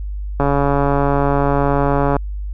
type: click train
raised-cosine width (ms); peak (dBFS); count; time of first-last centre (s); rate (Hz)
1; -3; 250; 0.4-2.166; 141
effects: added 50 Hz sine -22 dBFS peak until 2.53 s